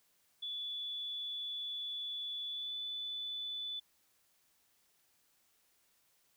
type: tone with pitch glide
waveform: sine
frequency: 3445 to 3485 Hz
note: A7 to A7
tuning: -37 to -17 cents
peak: -38 dBFS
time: 0.42-3.8 s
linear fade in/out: 10 ms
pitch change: +20 cents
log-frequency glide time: 2.47-2.74 s
effects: white hiss -73 dBFS RMS until 6.36 s